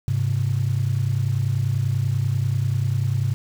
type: tone pair together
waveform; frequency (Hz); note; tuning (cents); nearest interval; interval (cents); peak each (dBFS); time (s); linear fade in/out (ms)
sine; 102.7 / 132.94; G#2 / C3; -19 / +28; major third; 447; -21; 0.08-3.34; 0
effects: tanh soft clip ceiling -12 dBFS + 7-bit